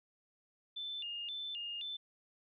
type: tone with vibrato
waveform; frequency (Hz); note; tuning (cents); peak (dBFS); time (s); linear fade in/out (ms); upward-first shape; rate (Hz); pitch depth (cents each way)
sine; 3162; G7; +14; -39; 0.76-1.97; 10; square; 1.9; 190
effects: none